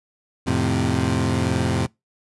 20% pulse chord, F major, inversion none, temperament equal, 87.31 / 110 / 130.81 Hz, F2 / A2 / C3, 0 / 0 / 0 cents, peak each -19 dBFS, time 0.46-1.87 s, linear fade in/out 20 ms, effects noise-tail reverb RT60 0.2 s tail -25 dB re dry + resampled to 24000 Hz

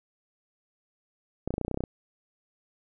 clicks, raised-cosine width 2 ms, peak -16 dBFS, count 12, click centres 1.476 / 1.506 / 1.54 / 1.581 / 1.613 / 1.649 / 1.681 / 1.713 / 1.744 / 1.774 / 1.806 / 1.838 s, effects none

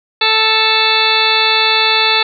harmonic tone, 440 Hz, A4, in tune, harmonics 1 / 2 / 3 / 4 / 5 / 6 / 8 / 9 / 10, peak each -22 / -18 / -20 / -21 / -21 / -16 / -16 / -18 / -19 dBFS, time 0.21-2.23 s, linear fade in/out 5 ms, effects none

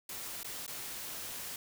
white noise with dropouts, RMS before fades -42 dBFS, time 0.09-1.56 s, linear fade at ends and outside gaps 2 ms, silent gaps 0.432-0.445 / 0.665-0.678 s, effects none

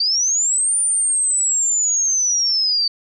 sine linear two-way sweep, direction up then down, 4561 to 9290 to 4561 Hz, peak -15 dBFS, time 0-2.88 s, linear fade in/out 5 ms, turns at 0.78 s, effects none

